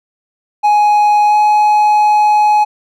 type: tone with pitch glide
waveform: triangle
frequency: 835 to 842.3 Hz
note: G#5 to G#5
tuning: +9 to +24 cents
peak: -5 dBFS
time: 0.63-2.65 s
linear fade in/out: 20 ms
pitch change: +15 cents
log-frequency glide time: 1.27-1.35 s
effects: none